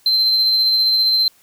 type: tone with tremolo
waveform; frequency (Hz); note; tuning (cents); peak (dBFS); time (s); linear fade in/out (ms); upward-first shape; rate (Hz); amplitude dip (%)
sine; 4106; C8; -33; -9; 0.06-1.28; 2; sine; 15; 30
effects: tanh soft clip ceiling -11 dBFS + white hiss -54 dBFS RMS until 1.42 s